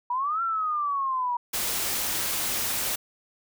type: exponential two-way sweep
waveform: sine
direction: up then down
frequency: 954 to 1373 to 954 Hz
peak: -24 dBFS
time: 0.1-1.37 s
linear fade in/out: 5 ms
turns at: 0.42 s
type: noise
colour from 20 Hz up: white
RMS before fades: -28 dBFS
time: 1.53-2.96 s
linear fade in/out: 10 ms
effects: none